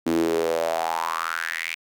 sawtooth tone with high-pass filter sweep, 82.41 Hz, E2, in tune, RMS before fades -25 dBFS, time 0.06-1.75 s, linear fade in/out 10 ms, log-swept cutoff 280 to 2400 Hz, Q 6, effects none

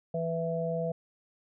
harmonic tone, 165.6 Hz, E3, 8 cents sharp, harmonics 1 / 3 / 4, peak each -33 / -33 / -33 dBFS, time 0.14-0.92 s, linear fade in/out 5 ms, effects none

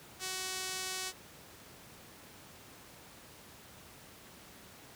sawtooth tone with band-pass filter, 373.9 Hz, F#4, 18 cents sharp, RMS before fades -39 dBFS, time 0.19-1.13 s, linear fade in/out 50 ms, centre 6700 Hz, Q 0.8, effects pink hiss -54 dBFS RMS until 4.95 s + high-pass 80 Hz 12 dB/octave

